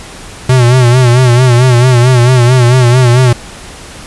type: tone with vibrato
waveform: square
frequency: 124.3 Hz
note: B2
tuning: 12 cents sharp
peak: -4 dBFS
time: 0.49-3.33 s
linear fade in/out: 5 ms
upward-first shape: sine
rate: 4.5 Hz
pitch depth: 80 cents each way
effects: pink hiss -29 dBFS RMS until 4.06 s + resampled to 24000 Hz